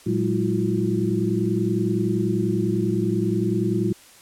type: tone cluster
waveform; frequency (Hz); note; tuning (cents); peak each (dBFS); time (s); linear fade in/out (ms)
sine; 114.4 / 184.1 / 204.6 / 328.6 / 358.9; A#2 / F#3 / G#3 / E4 / F4; -32 / -8 / -26 / -5 / +47; -26; 0.06-3.93; 10
effects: white hiss -49 dBFS RMS until 4.21 s + low-pass 11000 Hz 12 dB/octave